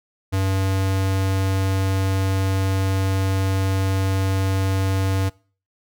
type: tone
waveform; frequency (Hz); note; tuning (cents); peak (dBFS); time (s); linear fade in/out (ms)
square; 96; G2; -36; -19; 0.32-5.3; 20
effects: noise-tail reverb RT60 0.4 s tail -23 dB re dry